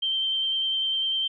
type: tone with vibrato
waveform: sine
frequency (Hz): 3129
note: G7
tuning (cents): -4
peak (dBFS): -23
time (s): 0.02-1.28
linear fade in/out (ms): 10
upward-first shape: square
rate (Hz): 10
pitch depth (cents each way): 9
effects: none